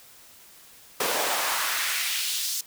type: noise with high-pass filter sweep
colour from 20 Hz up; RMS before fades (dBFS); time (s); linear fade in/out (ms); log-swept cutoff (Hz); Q
pink; -27; 1-2.61; 5; 400 to 5600; 1.3
effects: white hiss -51 dBFS RMS until 2.66 s